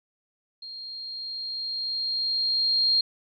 sine tone with level ramp, 4221 Hz, C8, 14 cents sharp, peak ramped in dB -37 to -18 dBFS, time 0.62-3.01 s, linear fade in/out 5 ms, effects none

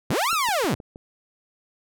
sawtooth linear two-way sweep, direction up then down, 70.1 to 1390 to 83.8 Hz, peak -17 dBFS, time 0.1-0.75 s, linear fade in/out 5 ms, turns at 0.32 s
click train, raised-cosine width 2 ms, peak -27 dBFS, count 5, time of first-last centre 0.33-0.959 s, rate 6.36 Hz
effects none

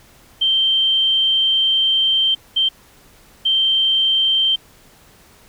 sine tone bursts at uneven times, 3135 Hz, G7, 1 cent flat, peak -13 dBFS, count 3, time 0.41-2.35 / 2.56-2.69 / 3.45-4.56 s, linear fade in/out 10 ms, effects pink hiss -49 dBFS RMS until 5.48 s

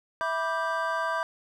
triangle tone cluster, 656 / 982 / 1180 / 1571 Hz, E5 / B5 / D6 / G6, -9 / -10 / +8 / +3 cents, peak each -30 dBFS, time 0.21-1.23 s, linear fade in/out 0 ms, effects none

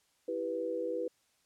sine chord, E minor, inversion none, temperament equal with one note detuned, 329.6 / 392 / 492.5 Hz, E4 / G4 / B4, 0 / 0 / -5 cents, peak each -39 / -39 / -34 dBFS, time 0.28-1.08 s, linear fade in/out 5 ms, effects white hiss -72 dBFS RMS until 1.45 s + low-pass 10000 Hz 12 dB/octave

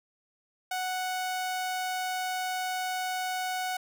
sawtooth tone, 740 Hz, F#5, in tune, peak -26 dBFS, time 0.71-3.77 s, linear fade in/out 5 ms, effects none

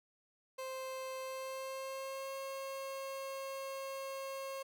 30% pulse tone with pitch glide, 523.3 to 540.5 Hz, C5 to C#5, 0 to -44 cents, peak -38 dBFS, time 0.58-4.63 s, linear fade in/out 10 ms, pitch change +56 cents, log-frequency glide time 1.21-2.34 s, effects none

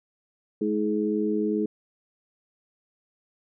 sine tone cluster, 212.3 / 319.7 / 421.8 Hz, G#3 / D#4 / G#4, +38 / +47 / +27 cents, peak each -27 dBFS, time 0.61-1.66 s, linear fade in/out 5 ms, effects none

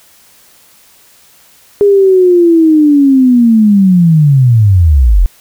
sine linear sweep, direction down, 410.7 to 38.85 Hz, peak -3 dBFS, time 1.81-5.26 s, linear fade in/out 0 ms, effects white hiss -44 dBFS RMS until 5.4 s

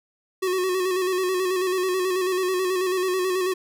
square tone with vibrato, 370 Hz, F#4, in tune, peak -22 dBFS, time 0.42-3.54 s, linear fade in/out 10 ms, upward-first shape square, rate 9.2 Hz, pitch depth 38 cents each way, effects none

